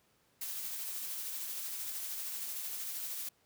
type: noise with tremolo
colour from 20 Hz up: blue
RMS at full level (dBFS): -39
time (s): 0.41-3.29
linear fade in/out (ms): 5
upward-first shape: sine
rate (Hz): 13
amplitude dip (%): 25
effects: pink hiss -71 dBFS RMS until 3.45 s + high-pass 80 Hz 12 dB/octave